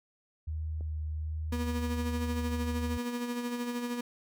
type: tone with vibrato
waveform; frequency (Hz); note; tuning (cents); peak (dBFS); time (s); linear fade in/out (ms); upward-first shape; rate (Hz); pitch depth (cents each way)
sine; 77.78; D#2; 0; -32; 0.47-2.98; 10; sine; 1.3; 15
type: click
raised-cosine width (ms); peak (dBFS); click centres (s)
2; -35; 0.809
type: tone with tremolo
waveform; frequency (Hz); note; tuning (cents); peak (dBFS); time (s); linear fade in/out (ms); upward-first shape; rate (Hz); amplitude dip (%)
35% pulse; 241.6; B3; -38; -29; 1.52-4.01; 5; sine; 13; 45
effects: none